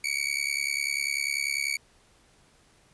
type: tone with amplitude modulation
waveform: sawtooth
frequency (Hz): 2266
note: C#7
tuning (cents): +37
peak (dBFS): -19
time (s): 0.04-1.77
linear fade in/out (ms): 5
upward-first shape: sine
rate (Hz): 70.1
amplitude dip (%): 100
effects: pink hiss -61 dBFS RMS until 2.93 s + resampled to 24000 Hz